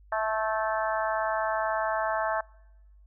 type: harmonic tone with a mistuned harmonic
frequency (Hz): 218.2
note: A3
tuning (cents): -14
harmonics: 3 / 4 / 5 / 6 / 7 / 8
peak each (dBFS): -29 / -31 / -33 / -35 / -36 / -37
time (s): 0.12-2.41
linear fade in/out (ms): 5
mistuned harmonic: 7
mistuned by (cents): +28
effects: noise-tail reverb RT60 1.0 s tail -25 dB re dry + added 50 Hz sine -52 dBFS peak until 3.06 s